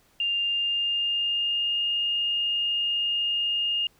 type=tone with pitch glide; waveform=sine; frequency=2800 to 2834 Hz; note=F7 to F7; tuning=+4 to +25 cents; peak=-23 dBFS; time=0.2-3.87 s; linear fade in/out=2 ms; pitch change=+21 cents; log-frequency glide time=0.39-1.82 s; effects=pink hiss -62 dBFS RMS until 3.99 s